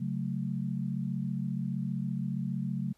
sine chord, F# minor, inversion second, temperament equal, 138.59 / 185 / 220 Hz, C#3 / F#3 / A3, 0 / 0 / 0 cents, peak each -34 / -34 / -36 dBFS, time 0-2.93 s, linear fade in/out 10 ms, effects pink hiss -69 dBFS RMS until 2.97 s + resampled to 32000 Hz

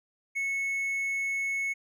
triangle tone, 2200 Hz, C#7, 14 cents flat, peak -26 dBFS, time 0.35-1.74 s, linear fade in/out 20 ms, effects none

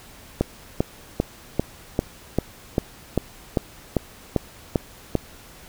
click train, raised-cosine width 2 ms, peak -5 dBFS, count 13, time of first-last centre 0.41-5.153 s, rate 2.53 Hz, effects pink hiss -46 dBFS RMS until 5.68 s

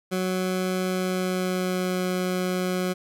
20% pulse tone with pitch glide, 185 to 182.88 Hz, F#3 to F#3, 0 to -20 cents, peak -19 dBFS, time 0.11-2.94 s, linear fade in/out 20 ms, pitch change -20 cents, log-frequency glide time 0.84-2.05 s, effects none

